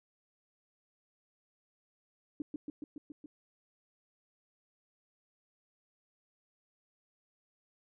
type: tone with echo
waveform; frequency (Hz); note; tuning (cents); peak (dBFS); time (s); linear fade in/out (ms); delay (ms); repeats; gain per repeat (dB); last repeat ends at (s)
sine; 295; D4; +8; -33; 2.4-2.42; 2; 140; 6; -2; 3.26
effects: none